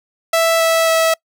sawtooth tone with pitch steps, 659.3 / 655.1 / 651 Hz, E5 / E5 / E5, 0 / -11 / -22 cents, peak -8 dBFS, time 0.33-1.14 s, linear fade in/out 5 ms, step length 270 ms, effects noise-tail reverb RT60 0.1 s tail -26 dB re dry

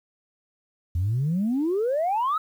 sine exponential sweep, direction up, 81.6 to 1317 Hz, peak -20 dBFS, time 0.95-2.38 s, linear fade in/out 5 ms, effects tanh soft clip ceiling -18 dBFS + 9-bit

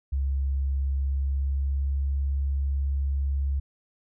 sine tone with pitch glide, 68.2 to 69.07 Hz, C#2 to C#2, -28 to -6 cents, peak -23 dBFS, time 0.12-3.6 s, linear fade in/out 10 ms, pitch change +22 cents, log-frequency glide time 0.93-2.09 s, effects none

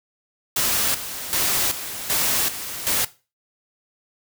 white noise with tremolo, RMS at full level -21 dBFS, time 0.56-3.05 s, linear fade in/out 5 ms, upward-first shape square, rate 1.3 Hz, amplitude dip 70%, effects noise-tail reverb RT60 0.3 s tail -17 dB re dry

